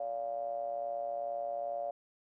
triangle ring-modulated tone, 61.2 Hz, B1, 15 cents flat, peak -29 dBFS, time 0-1.91 s, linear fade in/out 5 ms, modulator 636 Hz, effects none

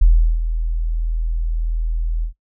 sine tone with ADSR envelope, 40.77 Hz, E1, 18 cents flat, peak -6 dBFS, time 0.01-2.33 s, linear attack 9 ms, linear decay 370 ms, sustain -11 dB, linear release 99 ms, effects noise-tail reverb RT60 0.1 s tail -19 dB re dry

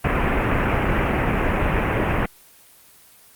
pink low-pass noise, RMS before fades -20 dBFS, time 0.04-2.26 s, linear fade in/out 5 ms, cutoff 2600 Hz, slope 48 dB/octave, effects white hiss -50 dBFS RMS until 3.35 s + Opus 24 kbps

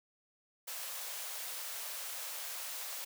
white high-pass noise, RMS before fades -42 dBFS, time 0.67-3.05 s, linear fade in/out 10 ms, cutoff 480 Hz, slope 48 dB/octave, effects none

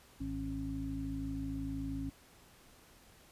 harmonic tone with a mistuned harmonic, 53 Hz, G#1, 36 cents sharp, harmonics 1 / 2 / 3 / 5, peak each -42 / -45 / -46 / -38 dBFS, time 0.2-2.1 s, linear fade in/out 10 ms, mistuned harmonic 5, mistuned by +50 cents, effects pink hiss -61 dBFS RMS until 3.31 s + resampled to 32000 Hz

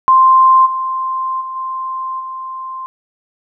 sine tone with level steps, 1046.5 Hz, C6, in tune, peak -5 / -16 / -22 / -19 / -23 dBFS, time 0.08-2.86 s, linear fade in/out 0 ms, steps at 0.65 / 1.4 / 1.55 / 2.19 s, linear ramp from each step 20 ms, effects none

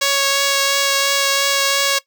5% pulse tone with vibrato, 554.4 Hz, C#5, in tune, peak -3 dBFS, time 0.01-1.99 s, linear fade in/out 10 ms, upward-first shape triangle, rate 2.9 Hz, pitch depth 11 cents each way, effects noise-tail reverb RT60 0.1 s tail -18 dB re dry

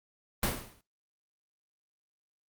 pink noise with exponential decay, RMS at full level -25 dBFS, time 0.43-0.81 s, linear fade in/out 2 ms, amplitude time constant 81 ms, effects noise-tail reverb RT60 0.2 s tail -22 dB re dry + Opus 32 kbps

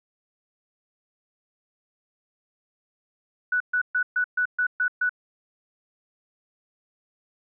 sine tone bursts, 1480 Hz, F#6, in tune, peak -20 dBFS, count 8, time 3.52-5.094 s, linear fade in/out 5 ms, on 83 ms, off 130 ms, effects none

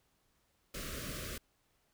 pink band-stop noise, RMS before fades -42 dBFS, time 0.74-1.38 s, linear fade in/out 5 ms, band 650 to 1100 Hz, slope 96 dB/octave, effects pink hiss -75 dBFS RMS until 1.93 s

